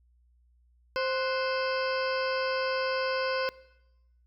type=harmonic tone with a mistuned harmonic; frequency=523.3 Hz; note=C5; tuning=in tune; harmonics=1 / 2 / 3 / 4 / 5 / 6 / 8 / 9 / 10; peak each=-29 / -34 / -34 / -41 / -39 / -45 / -46 / -42 / -43 dBFS; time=0.96-3.49 s; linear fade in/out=0 ms; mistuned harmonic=3; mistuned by=-94 cents; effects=noise-tail reverb RT60 0.9 s tail -20 dB re dry + added 60 Hz sine -61 dBFS peak until 4.26 s